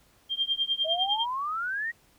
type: tone with tremolo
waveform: sine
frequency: 3186 Hz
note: G7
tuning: 27 cents sharp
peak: -21 dBFS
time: 0.29-1.26 s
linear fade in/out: 50 ms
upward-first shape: triangle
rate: 9.9 Hz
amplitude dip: 100%
type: exponential sweep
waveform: sine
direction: up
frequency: 619 to 1918 Hz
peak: -28 dBFS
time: 0.84-1.92 s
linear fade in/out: 20 ms
effects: pink hiss -62 dBFS RMS until 2.18 s